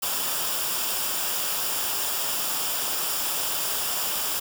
white noise with comb filter, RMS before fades -27 dBFS, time 0.02-4.4 s, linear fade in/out 10 ms, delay 0.48 ms, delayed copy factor -0.55, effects none

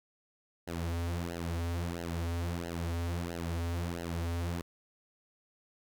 sawtooth tone with flanger, 85.2 Hz, F2, 42 cents flat, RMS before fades -35 dBFS, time 0.67-4.62 s, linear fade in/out 10 ms, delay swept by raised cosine 0.84 to 6.14 ms, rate 1.5 Hz, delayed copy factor -0.95, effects none

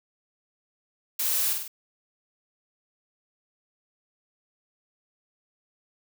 blue noise with echo, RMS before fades -27 dBFS, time 1.19-1.53 s, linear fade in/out 5 ms, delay 50 ms, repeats 3, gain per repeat -4 dB, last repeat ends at 1.68 s, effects none

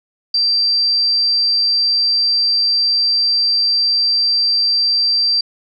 sine tone, 4699 Hz, D8, in tune, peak -12 dBFS, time 0.34-5.41 s, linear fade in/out 5 ms, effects none

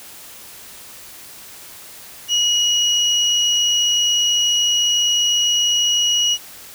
sine tone pair together, 2903 / 5833 Hz, F#7 / F#8, -34 / -26 cents, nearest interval octave, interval 1208 cents, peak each -15 / -21 dBFS, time 2.28-6.38 s, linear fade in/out 50 ms, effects white hiss -39 dBFS RMS until 6.74 s

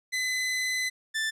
sawtooth tone pair in turn, 2019 / 1765.5 Hz, B6 / A6, +38 / +5 cents, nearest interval major second, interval 233 cents, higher first, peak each -23 dBFS, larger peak neither, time 0.12-0.9 / 1.14-1.31 s, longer first, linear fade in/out 20 ms, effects low-pass 10000 Hz 12 dB/octave

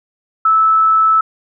sine tone, 1309 Hz, E6, 13 cents flat, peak -8 dBFS, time 0.45-1.21 s, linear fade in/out 5 ms, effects none

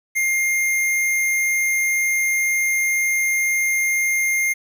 square tone, 2117 Hz, C7, 20 cents sharp, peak -18 dBFS, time 0.15-4.54 s, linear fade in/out 20 ms, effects 9-bit

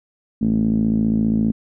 5% pulse tone with low-pass filter, 55 Hz, A1, in tune, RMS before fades -18 dBFS, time 0.41-1.52 s, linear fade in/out 10 ms, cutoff 230 Hz, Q 6.1, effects none

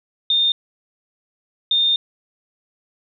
sine tone pair in turn, 3637 / 3637 Hz, A#7 / A#7, -43 / -43 cents, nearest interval unison, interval 0 cents, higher neither, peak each -14 dBFS, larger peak neither, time 0.3-0.52 / 1.71-1.96 s, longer second, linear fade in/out 2 ms, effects none

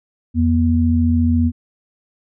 sine tone pair together, 85 / 240.6 Hz, F2 / B3, -46 / -45 cents, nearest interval octave + tritone, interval 1801 cents, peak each -15 dBFS, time 0.34-1.52 s, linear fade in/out 50 ms, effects none

